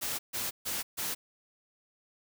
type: noise bursts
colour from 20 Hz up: white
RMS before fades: -34 dBFS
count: 4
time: 0.01-1.15 s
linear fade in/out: 20 ms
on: 180 ms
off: 140 ms
effects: none